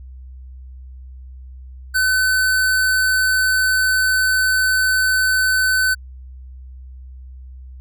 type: tone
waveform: square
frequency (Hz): 1516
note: F#6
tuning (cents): +42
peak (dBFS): -15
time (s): 1.94-5.95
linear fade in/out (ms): 20
effects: added 64 Hz sine -34 dBFS peak until 7.8 s